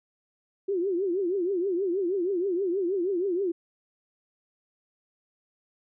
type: tone with vibrato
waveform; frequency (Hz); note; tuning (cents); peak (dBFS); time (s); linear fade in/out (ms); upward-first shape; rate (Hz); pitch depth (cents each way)
sine; 370; F#4; 0; -24; 0.68-3.52; 10; triangle; 6.3; 190
effects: none